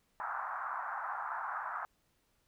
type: band-pass noise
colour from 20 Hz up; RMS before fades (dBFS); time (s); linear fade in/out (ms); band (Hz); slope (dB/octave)
white; -39; 0.2-1.85; 0; 750 to 1500; 48
effects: pink hiss -75 dBFS RMS until 2.47 s